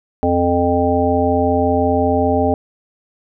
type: harmonic tone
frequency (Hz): 87.31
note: F2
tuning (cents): 0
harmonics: 1 / 3 / 5 / 7 / 9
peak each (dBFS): -21 / -18 / -19 / -19 / -19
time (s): 0.23-2.54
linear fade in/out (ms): 0
effects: none